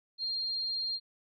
sine tone, 4205 Hz, C8, 8 cents sharp, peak -31 dBFS, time 0.18-1 s, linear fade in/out 50 ms, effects none

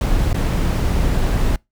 brown noise with dropouts, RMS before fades -17 dBFS, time 0.01-1.56 s, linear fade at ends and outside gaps 2 ms, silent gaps 0.33-0.343 s, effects noise-tail reverb RT60 0.2 s tail -25 dB re dry

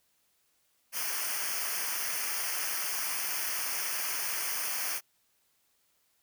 white noise with comb filter, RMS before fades -33 dBFS, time 0.92-5.01 s, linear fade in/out 50 ms, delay 0.26 ms, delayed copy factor -0.9, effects white hiss -72 dBFS RMS until 6.22 s

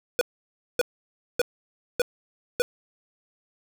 square tone bursts, 490.2 Hz, B4, 13 cents flat, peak -19 dBFS, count 5, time 0.19-2.62 s, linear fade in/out 0 ms, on 22 ms, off 580 ms, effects none

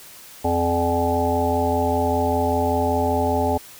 harmonic tone with a mistuned harmonic, 85.1 Hz, F2, 44 cents flat, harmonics 1 / 3 / 5 / 7 / 9 / 10, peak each -25 / -25 / -25 / -25 / -25 / -25 dBFS, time 0.44-3.58 s, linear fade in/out 10 ms, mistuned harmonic 3, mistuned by +32 cents, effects white hiss -43 dBFS RMS until 3.79 s

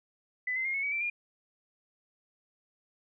sine tone with pitch steps, 2002 / 2065 / 2131 / 2198 / 2268 / 2340 / 2414 Hz, B6 / C7 / C7 / C#7 / C#7 / D7 / D7, +23 / -23 / +31 / -15 / +39 / -7 / +47 cents, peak -29 dBFS, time 0.47-1.1 s, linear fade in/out 5 ms, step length 90 ms, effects none

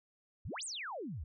sine exponential two-way sweep, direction up then down, 61.74 to 9510 to 61.74 Hz, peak -39 dBFS, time 0.45-1.24 s, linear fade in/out 5 ms, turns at 0.64 s, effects none

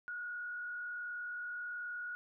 sine tone with frequency modulation, 1448 Hz, F#6, 38 cents flat, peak -39 dBFS, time 0.08-2.15 s, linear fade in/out 0 ms, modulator 41.3 Hz, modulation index 0.66, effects none

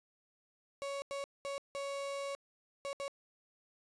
35% pulse tone bursts at uneven times, 557 Hz, C#5, 8 cents sharp, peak -36 dBFS, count 6, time 0.82-1.02 / 1.11-1.24 / 1.45-1.58 / 1.75-2.35 / 2.85-2.93 / 3-3.08 s, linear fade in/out 0 ms, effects resampled to 22050 Hz

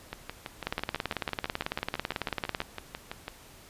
two click trains, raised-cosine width 0.3 ms, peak -19 / -13 dBFS, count 20 / 36, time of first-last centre 0.13-3.281 / 0.67-2.604 s, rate 6.03 / 18.1 Hz, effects pink hiss -52 dBFS RMS until 3.69 s + resampled to 32000 Hz

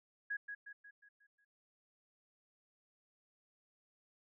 sine tone with echo, 1661.2 Hz, G#6, in tune, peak -36 dBFS, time 0.3-0.37 s, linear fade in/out 10 ms, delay 180 ms, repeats 6, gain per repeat -6 dB, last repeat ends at 1.45 s, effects none

